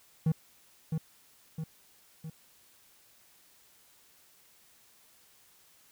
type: tone with echo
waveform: triangle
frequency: 159 Hz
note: D#3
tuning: 38 cents sharp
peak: -21 dBFS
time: 0.26-0.32 s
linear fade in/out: 5 ms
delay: 660 ms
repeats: 3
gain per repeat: -5 dB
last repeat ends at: 2.3 s
effects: white hiss -62 dBFS RMS until 5.91 s